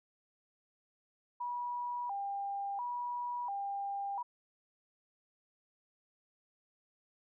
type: tone with vibrato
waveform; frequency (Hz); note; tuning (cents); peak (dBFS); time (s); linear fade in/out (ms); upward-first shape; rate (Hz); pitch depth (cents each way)
sine; 880; A5; 0; -35; 1.4-4.23; 10; square; 0.72; 170
effects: none